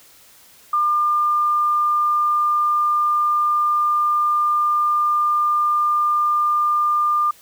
sine tone, 1200 Hz, D6, 37 cents sharp, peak -15 dBFS, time 0.73-7.31 s, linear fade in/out 5 ms, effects white hiss -49 dBFS RMS until 7.41 s

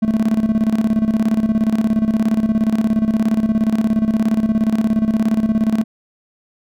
triangle tone with tremolo, 220 Hz, A3, in tune, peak -9 dBFS, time 0.02-5.84 s, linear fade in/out 10 ms, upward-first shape square, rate 17 Hz, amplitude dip 70%, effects none

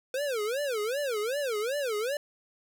square tone with vibrato, 493.4 Hz, B4, 2 cents flat, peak -29 dBFS, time 0.14-2.17 s, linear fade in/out 2 ms, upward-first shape sine, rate 2.6 Hz, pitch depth 300 cents each way, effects none

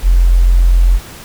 sine tone, 43.74 Hz, F1, 3 cents sharp, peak -5 dBFS, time 0.02-1 s, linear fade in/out 50 ms, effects pink hiss -33 dBFS RMS until 1.24 s

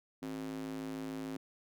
square tone with high-pass filter, 53.4 Hz, G#1, 49 cents sharp, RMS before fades -41 dBFS, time 0.22-1.37 s, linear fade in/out 5 ms, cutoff 250 Hz, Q 3.3, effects none

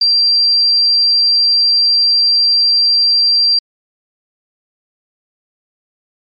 sine tone, 4722 Hz, D8, 9 cents sharp, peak -8 dBFS, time 0.01-3.59 s, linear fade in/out 5 ms, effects MP3 48 kbps

